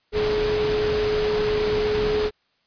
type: tone in noise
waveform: sine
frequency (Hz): 423.7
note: G#4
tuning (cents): +35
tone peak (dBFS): -20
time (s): 0.12-2.31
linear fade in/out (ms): 50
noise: pink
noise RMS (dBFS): -28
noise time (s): 0.12-2.31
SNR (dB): +5
effects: white hiss -67 dBFS RMS until 2.66 s + resampled to 11025 Hz